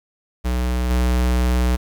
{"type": "tone with level steps", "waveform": "square", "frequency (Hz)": 61.7, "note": "B1", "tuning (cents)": -1, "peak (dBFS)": [-19, -16], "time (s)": [0.44, 1.77], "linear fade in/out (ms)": 20, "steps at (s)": 0.9, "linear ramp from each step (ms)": 10, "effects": ["8-bit"]}